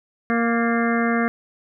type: harmonic tone with a mistuned harmonic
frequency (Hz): 233.1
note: A#3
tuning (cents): 0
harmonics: 1 / 2 / 3 / 5 / 6 / 7 / 8 / 9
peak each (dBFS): -20 / -26 / -27 / -28 / -30 / -29 / -32 / -31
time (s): 0.3-1.28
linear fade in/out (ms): 0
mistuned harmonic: 8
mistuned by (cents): -58
effects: none